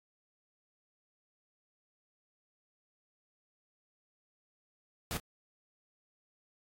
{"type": "noise with echo", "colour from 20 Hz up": "pink", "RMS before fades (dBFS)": -36, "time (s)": [5.11, 5.17], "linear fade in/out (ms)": 0, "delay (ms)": 29, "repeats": 1, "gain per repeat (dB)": -15, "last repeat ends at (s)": 5.199, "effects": ["AAC 48 kbps"]}